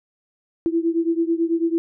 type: beating tone pair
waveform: sine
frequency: 329.6 / 338.7 Hz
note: E4 / E4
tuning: 0 / +47 cents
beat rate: 9.1 Hz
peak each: -20 / -22 dBFS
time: 0.66-1.78 s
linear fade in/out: 0 ms
effects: none